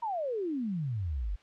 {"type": "exponential sweep", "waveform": "sine", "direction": "down", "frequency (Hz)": [965, 43.89], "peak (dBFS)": -30, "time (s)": [0.02, 1.36], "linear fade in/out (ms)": 10, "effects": ["white hiss -61 dBFS RMS until 1.42 s", "low-pass 3000 Hz 12 dB/octave"]}